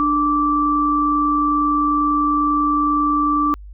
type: tone pair together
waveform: sine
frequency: 296.3 / 1166 Hz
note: D4 / D6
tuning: +15 / -13 cents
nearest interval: 2 octaves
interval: 2372 cents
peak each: -19 / -16 dBFS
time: 0-3.54 s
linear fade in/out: 0 ms
effects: added 50 Hz sine -34 dBFS peak until 3.73 s